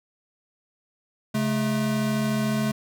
square tone pair together, 136.3 / 215.9 Hz, C#3 / A3, -29 / -33 cents, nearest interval minor sixth, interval 796 cents, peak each -29 / -24 dBFS, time 1.34-2.72 s, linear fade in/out 10 ms, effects none

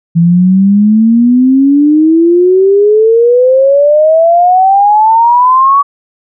sine exponential sweep, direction up, 165.4 to 1139 Hz, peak -3 dBFS, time 0.15-5.83 s, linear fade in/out 20 ms, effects none

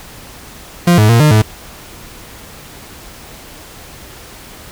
40% pulse tone with pitch steps, 174.1 / 106.7 / 116.5 / 151.7 / 107.9 Hz, F3 / G#2 / A#2 / D#3 / A2, -5 / +47 / -1 / -44 / -33 cents, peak -5 dBFS, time 0.87-1.42 s, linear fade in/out 5 ms, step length 110 ms, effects pink hiss -35 dBFS RMS until 4.71 s

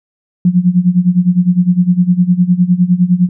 sine tone with tremolo, 179 Hz, F3, 43 cents sharp, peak -4 dBFS, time 0.45-3.29 s, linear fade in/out 2 ms, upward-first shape sine, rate 9.8 Hz, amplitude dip 85%, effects none

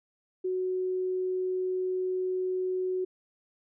sine tone, 370 Hz, F#4, in tune, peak -27 dBFS, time 0.44-3.05 s, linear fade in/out 10 ms, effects none

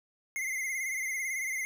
square tone with vibrato, 2093 Hz, C7, in tune, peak -32 dBFS, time 0.36-1.65 s, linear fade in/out 0 ms, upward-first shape sine, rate 18 Hz, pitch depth 65 cents each way, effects none

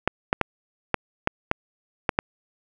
clicks, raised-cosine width 0.5 ms, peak -4 dBFS, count 8, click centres 0.076 / 0.329 / 0.413 / 0.943 / 1.274 / 1.514 / 2.092 / 2.189 s, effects none

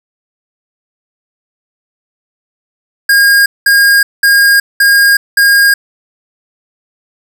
square tone bursts, 1623 Hz, G#6, 40 cents flat, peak -5 dBFS, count 5, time 3.09-5.74 s, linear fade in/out 5 ms, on 370 ms, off 200 ms, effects none

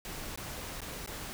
pink noise with dropouts, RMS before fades -41 dBFS, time 0.05-1.33 s, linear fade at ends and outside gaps 0 ms, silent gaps 0.359-0.375 / 0.805-0.817 / 1.061-1.075 s, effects none

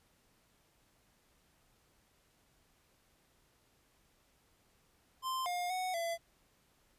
square tone with pitch steps, 1042 / 711 / 740 / 674 Hz, C6 / F5 / F#5 / E5, -7 / +31 / 0 / +38 cents, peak -35 dBFS, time 5.22-6.18 s, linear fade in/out 50 ms, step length 240 ms, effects pink hiss -71 dBFS RMS until 6.98 s + resampled to 32000 Hz

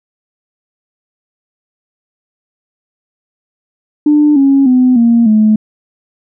sine tone with pitch steps, 297.6 / 274.5 / 253.2 / 233.5 / 215.4 Hz, D4 / C#4 / B3 / A#3 / A3, +23 / -17 / +43 / +3 / -37 cents, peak -4 dBFS, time 4.06-5.56 s, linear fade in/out 5 ms, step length 300 ms, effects tanh soft clip ceiling 0 dBFS

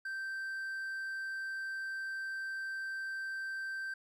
triangle tone, 1562 Hz, G6, 7 cents flat, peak -35 dBFS, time 0.05-3.94 s, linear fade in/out 5 ms, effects none

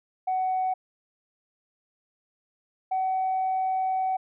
sine tone pair in turn, 748 / 754.9 Hz, F#5 / F#5, +19 / +35 cents, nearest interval unison, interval 16 cents, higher second, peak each -22 dBFS, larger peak neither, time 0.27-0.74 / 2.91-4.17 s, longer second, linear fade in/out 10 ms, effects tanh soft clip ceiling -20 dBFS

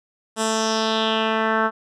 10% pulse tone with low-pass filter sweep, 221 Hz, A3, 8 cents sharp, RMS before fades -21 dBFS, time 0.36-1.71 s, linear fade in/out 50 ms, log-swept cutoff 8900 to 1400 Hz, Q 3.1, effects none

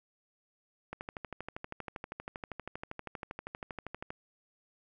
click train, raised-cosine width 0.5 ms, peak -24 dBFS, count 41, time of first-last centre 0.93-4.105 s, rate 12.6 Hz, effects none

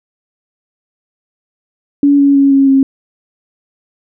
sine tone with pitch steps, 284.2 / 280.6 / 277.1 / 273.6 / 270.1 Hz, C#4 / C#4 / C#4 / C#4 / C#4, +43 / +21 / -1 / -23 / -45 cents, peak -5 dBFS, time 2.03-2.83 s, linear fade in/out 2 ms, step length 160 ms, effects none

